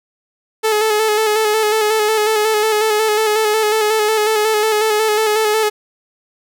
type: tone with vibrato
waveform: sawtooth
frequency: 430.8 Hz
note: A4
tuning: 37 cents flat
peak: -9 dBFS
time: 0.63-5.7 s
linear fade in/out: 20 ms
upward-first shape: square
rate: 5.5 Hz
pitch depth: 33 cents each way
effects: none